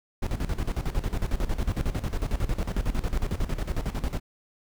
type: noise with tremolo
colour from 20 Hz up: brown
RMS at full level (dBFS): -25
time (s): 0.22-4.2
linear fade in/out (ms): 10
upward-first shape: square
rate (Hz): 11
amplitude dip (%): 75
effects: none